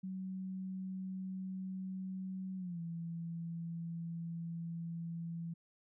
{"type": "tone with pitch glide", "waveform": "sine", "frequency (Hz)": [188.1, 167.58], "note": ["F#3", "E3"], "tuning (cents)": [29, 29], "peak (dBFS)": -39, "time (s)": [0.03, 5.54], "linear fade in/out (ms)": 10, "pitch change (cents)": -200, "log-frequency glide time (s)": [2.57, 2.8], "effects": []}